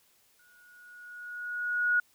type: tone with exponential growth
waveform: sine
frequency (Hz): 1453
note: F#6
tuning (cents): -32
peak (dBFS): -21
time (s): 0.39-2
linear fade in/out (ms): 5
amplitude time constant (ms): 350
effects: white hiss -66 dBFS RMS until 2.14 s